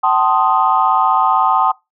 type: chord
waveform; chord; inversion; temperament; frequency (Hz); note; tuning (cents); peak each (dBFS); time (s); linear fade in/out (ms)
sine; A half-diminished seventh; third; equal with one note detuned; 764.3 / 880 / 1046.5 / 1244.5; G5 / A5 / C6 / Eb6; -44 / 0 / 0 / 0; -16; 0.03-1.72; 10
effects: noise-tail reverb RT60 0.2 s tail -22 dB re dry + tanh soft clip ceiling 0 dBFS